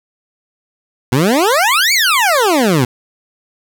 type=exponential two-way sweep; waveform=20% pulse; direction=up then down; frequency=116.54 to 2330 to 116.54 Hz; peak=-5 dBFS; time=1.12-2.85 s; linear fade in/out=5 ms; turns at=1.93 s; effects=7-bit